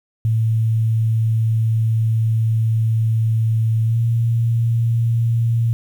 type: tone with pitch glide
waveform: sine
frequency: 112 to 115.68 Hz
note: A2 to A#2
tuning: +31 to -13 cents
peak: -14 dBFS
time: 0.25-5.73 s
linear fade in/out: 0 ms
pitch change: +56 cents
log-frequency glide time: 3.84-3.98 s
effects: 8-bit